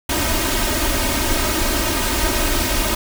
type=noise with comb filter; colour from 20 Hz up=pink; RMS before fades=-19 dBFS; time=0.09-2.95 s; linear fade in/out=5 ms; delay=3.2 ms; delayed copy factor=+0.9; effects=none